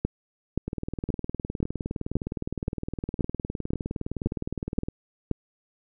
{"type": "two click trains", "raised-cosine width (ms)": 3, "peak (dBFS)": [-17, -11], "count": [83, 11], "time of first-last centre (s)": [[0.68, 4.885], [0.05, 5.313]], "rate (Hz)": [19.5, 1.9], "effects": []}